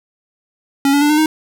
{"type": "tone with pitch steps", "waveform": "square", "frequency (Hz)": [277.2, 285.5, 294, 302.8, 311.9], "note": ["C#4", "D4", "D4", "D#4", "D#4"], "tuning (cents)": [0, -49, 2, -47, 4], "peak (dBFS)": -11, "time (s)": [0.85, 1.26], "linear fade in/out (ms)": 2, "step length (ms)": 82, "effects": []}